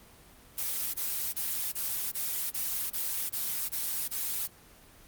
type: noise bursts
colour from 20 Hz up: blue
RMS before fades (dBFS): -32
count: 10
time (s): 0.57-4.477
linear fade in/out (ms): 20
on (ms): 370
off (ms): 23
effects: pink hiss -55 dBFS RMS until 5.07 s + Opus 24 kbps